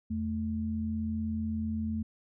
sine tone pair together, 84 / 219.8 Hz, E2 / A3, +33 / -2 cents, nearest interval octave + perfect fourth, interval 1665 cents, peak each -35 / -31 dBFS, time 0.1-2.03 s, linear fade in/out 10 ms, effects none

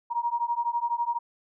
sine beating tone pair, 940 / 952 Hz, A#5 / A#5, +14 / +36 cents, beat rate 12 Hz, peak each -28 dBFS, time 0.1-1.19 s, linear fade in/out 20 ms, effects none

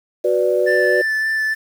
sine chord, B minor, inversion second, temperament equal, 370 / 493.9 / 587.3 Hz, F#4 / B4 / D5, 0 / 0 / 0 cents, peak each -18 dBFS, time 0.24-1.02 s, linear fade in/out 10 ms
triangle tone with vibrato, 1760 Hz, A6, in tune, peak -15 dBFS, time 0.66-1.55 s, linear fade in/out 20 ms, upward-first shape sine, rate 3.5 Hz, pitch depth 12 cents each way
effects tanh soft clip ceiling -2 dBFS + 7-bit

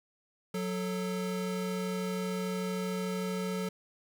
square tone pair together, 183.83 / 440 Hz, F#3 / A4, -11 / 0 cents, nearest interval octave + minor third, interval 1511 cents, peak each -34 / -37 dBFS, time 0.54-3.69 s, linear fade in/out 5 ms, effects none

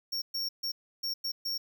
square tone bursts at uneven times, 5510 Hz, F8, 24 cents flat, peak -31 dBFS, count 6, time 0.12-0.22 / 0.34-0.49 / 0.63-0.72 / 1.03-1.14 / 1.24-1.32 / 1.45-1.58 s, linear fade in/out 10 ms, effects 10-bit

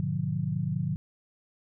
sine chord, G# diminished seventh, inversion none, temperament just, 103.83 / 124.59 / 149.51 / 179.41 Hz, G#2 / B2 / D3 / F3, 0 / +16 / +31 / +47 cents, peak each -35 / -34 / -30 / -32 dBFS, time 0-0.96 s, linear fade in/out 0 ms, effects none

